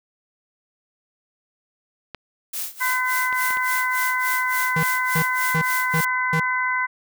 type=clicks; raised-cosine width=0.3 ms; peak=-17 dBFS; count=5; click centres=2.147 / 3.327 / 3.507 / 3.571 / 4.834 s
type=noise with tremolo; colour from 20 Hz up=blue; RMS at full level=-27 dBFS; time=2.53-6.05 s; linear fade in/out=5 ms; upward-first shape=sine; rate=3.5 Hz; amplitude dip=90%
type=harmonic tone; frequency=507 Hz; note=B4; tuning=45 cents sharp; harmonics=2 / 3 / 4; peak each=-24 / -25 / -24 dBFS; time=2.8-6.87 s; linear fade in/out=20 ms
type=tone bursts; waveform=square; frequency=160 Hz; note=D#3; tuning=49 cents sharp; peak=-21 dBFS; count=5; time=4.76-6.4 s; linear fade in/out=5 ms; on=72 ms; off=320 ms
effects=none